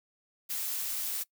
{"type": "noise", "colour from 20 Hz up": "blue", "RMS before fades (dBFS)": -34, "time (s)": [0.49, 1.24], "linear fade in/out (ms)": 20, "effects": ["noise-tail reverb RT60 0.1 s tail -22 dB re dry"]}